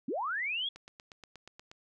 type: linear sweep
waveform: sine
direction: up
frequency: 207.8 to 3405 Hz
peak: -31 dBFS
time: 0.08-0.69 s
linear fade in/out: 5 ms
type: click train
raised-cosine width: 0.2 ms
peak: -31 dBFS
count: 9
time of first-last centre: 0.76-1.715 s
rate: 8.38 Hz
effects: none